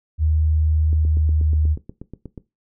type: tone with pitch glide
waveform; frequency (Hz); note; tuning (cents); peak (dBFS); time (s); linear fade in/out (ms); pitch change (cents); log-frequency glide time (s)
sine; 77.78 to 76.8; D#2 to D#2; 0 to -22; -15; 0.18-1.77; 50; -22; 0.97-1.57
type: click train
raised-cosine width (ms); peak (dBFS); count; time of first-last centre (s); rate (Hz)
3; -21; 13; 0.93-2.378; 8.29
effects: noise-tail reverb RT60 0.2 s tail -17 dB re dry